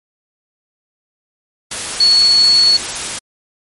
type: tone in noise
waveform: sine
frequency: 4392 Hz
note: C#8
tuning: 17 cents flat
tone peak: -7 dBFS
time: 2-2.77 s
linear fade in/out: 5 ms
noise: white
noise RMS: -22 dBFS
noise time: 1.71-3.19 s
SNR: +12 dB
effects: MP3 48 kbps